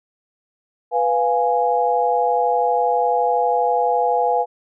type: chord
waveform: sine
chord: F diminished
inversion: second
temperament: equal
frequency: 493.9 / 698.5 / 830.6 Hz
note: Cb5 / F5 / Ab5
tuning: 0 / 0 / 0 cents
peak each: -20 / -20 / -19 dBFS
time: 0.91-4.46 s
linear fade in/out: 50 ms
effects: none